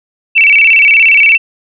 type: tone with vibrato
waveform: sine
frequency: 2471 Hz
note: D#7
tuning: 13 cents flat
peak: -3 dBFS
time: 0.35-1.38 s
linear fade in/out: 20 ms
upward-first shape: square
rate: 17 Hz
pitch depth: 140 cents each way
effects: none